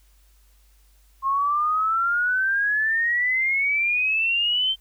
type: exponential sweep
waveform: sine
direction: up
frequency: 1068 to 3136 Hz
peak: -19 dBFS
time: 1.22-4.76 s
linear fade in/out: 50 ms
effects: added 50 Hz sine -54 dBFS peak until 4.8 s + white hiss -63 dBFS RMS until 4.8 s